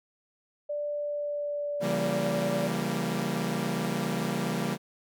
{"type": "tone with pitch glide", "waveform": "sine", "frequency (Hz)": [587.3, 577.5], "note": ["D5", "D5"], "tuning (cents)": [0, -29], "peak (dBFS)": -29, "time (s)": [0.69, 2.68], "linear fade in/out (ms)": 10, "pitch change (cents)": -29, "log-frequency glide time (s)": [0.86, 2.34]}
{"type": "chord", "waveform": "sawtooth", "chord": "C# diminished seventh", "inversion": "none", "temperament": "equal with one note detuned", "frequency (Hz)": [138.59, 168.67, 196, 233.1], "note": ["C#3", "E3", "G3", "Bb3"], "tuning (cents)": [0, 40, 0, 0], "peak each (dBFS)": [-32, -29, -29, -29], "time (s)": [1.8, 4.78], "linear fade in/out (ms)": 50}
{"effects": []}